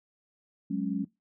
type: chord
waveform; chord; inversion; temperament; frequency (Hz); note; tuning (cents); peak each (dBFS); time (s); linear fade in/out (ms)
sine; F# suspended second; none; equal with one note detuned; 185 / 207.7 / 275.9; F#3 / G#3 / C#4; 0 / 0 / -8; -32; 0.7-1.05; 10
effects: noise-tail reverb RT60 0.2 s tail -21 dB re dry